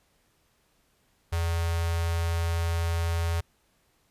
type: tone with notch filter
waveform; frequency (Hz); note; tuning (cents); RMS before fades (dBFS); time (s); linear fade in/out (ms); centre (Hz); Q
square; 84; E2; +33; -27; 1.32-3.41; 10; 240; 0.65
effects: pink hiss -68 dBFS RMS until 4.1 s + resampled to 32000 Hz